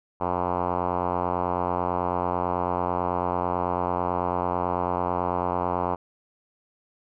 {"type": "tone with low-pass filter", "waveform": "5% pulse", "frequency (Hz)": 89.1, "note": "F2", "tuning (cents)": 35, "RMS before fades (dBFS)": -26, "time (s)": [0.2, 5.96], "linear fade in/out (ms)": 20, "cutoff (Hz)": 980, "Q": 2.5, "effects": []}